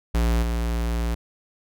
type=tone with level steps; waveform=square; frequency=57.9 Hz; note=A#1; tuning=11 cents flat; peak=-19 / -23 dBFS; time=0.14-1.15 s; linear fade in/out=10 ms; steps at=0.42 s; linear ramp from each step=10 ms; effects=none